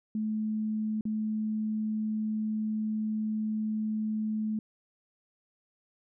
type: tone with dropouts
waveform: sine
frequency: 216.1 Hz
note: A3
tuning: 31 cents flat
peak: -28 dBFS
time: 0.15-4.59 s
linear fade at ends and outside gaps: 2 ms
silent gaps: 1.01-1.053 s
effects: none